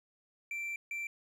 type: tone bursts at uneven times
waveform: triangle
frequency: 2347 Hz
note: D7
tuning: 2 cents flat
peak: -34 dBFS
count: 2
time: 0.51-0.76 / 0.91-1.07 s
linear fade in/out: 2 ms
effects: none